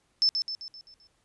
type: tone with echo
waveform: sine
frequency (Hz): 5274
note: E8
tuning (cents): 0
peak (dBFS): -19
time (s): 0.22-0.29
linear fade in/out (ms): 0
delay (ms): 130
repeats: 6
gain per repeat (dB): -6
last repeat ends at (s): 1.07
effects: pink hiss -70 dBFS RMS until 1.24 s + resampled to 24000 Hz